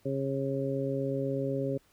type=harmonic tone; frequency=136.3 Hz; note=C#3; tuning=29 cents flat; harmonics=1 / 2 / 3 / 4; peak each=-34 / -34 / -34 / -34 dBFS; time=0.05-1.78 s; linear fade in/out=10 ms; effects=pink hiss -66 dBFS RMS until 1.92 s